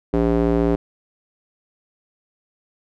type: tone with band-pass filter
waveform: square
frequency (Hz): 57.3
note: A#1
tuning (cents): -29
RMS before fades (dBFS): -18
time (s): 0.13-0.76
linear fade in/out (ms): 10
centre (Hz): 370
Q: 1.7
effects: none